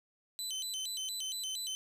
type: tone with vibrato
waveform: 25% pulse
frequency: 3500 Hz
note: A7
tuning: 10 cents flat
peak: -32 dBFS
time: 0.39-1.75 s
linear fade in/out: 0 ms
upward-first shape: square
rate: 4.3 Hz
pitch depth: 230 cents each way
effects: 11-bit